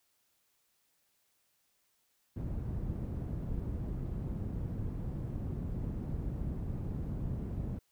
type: low-pass noise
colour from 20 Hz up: white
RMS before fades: -37 dBFS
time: 2.36-7.79 s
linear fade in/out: 5 ms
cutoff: 140 Hz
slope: 12 dB/octave
effects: white hiss -75 dBFS RMS until 7.91 s